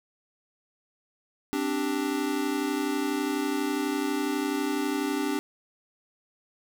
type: chord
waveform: square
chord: C suspended second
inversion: none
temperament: equal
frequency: 261.6 / 293.7 / 392 Hz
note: C4 / D4 / G4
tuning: 0 / 0 / 0 cents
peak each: -33 / -29 / -33 dBFS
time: 1.53-5.39 s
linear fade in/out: 0 ms
effects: none